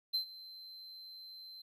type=tone with ADSR envelope; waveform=triangle; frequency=4094 Hz; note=C8; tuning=38 cents flat; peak=-28 dBFS; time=0.13-1.62 s; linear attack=18 ms; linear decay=100 ms; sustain=-19 dB; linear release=7 ms; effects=none